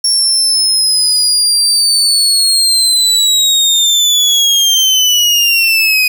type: linear sweep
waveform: 30% pulse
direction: down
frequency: 5500 to 2489 Hz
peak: -5 dBFS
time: 0.04-6.08 s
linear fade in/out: 5 ms
effects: none